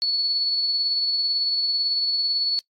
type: tone with tremolo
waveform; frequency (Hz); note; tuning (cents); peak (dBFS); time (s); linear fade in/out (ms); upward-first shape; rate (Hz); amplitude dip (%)
sine; 4417; C#8; -7; -19; 0.02-2.59; 0; sine; 18; 30
effects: noise-tail reverb RT60 0.1 s tail -21 dB re dry + AAC 48 kbps